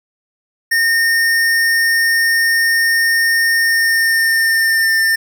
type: tone with pitch glide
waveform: square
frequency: 1830 to 1798.6 Hz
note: A#6 to A6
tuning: -32 to +38 cents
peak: -12 dBFS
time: 0.71-5.16 s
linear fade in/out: 10 ms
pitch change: -30 cents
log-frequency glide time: 3.57-5.01 s
effects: none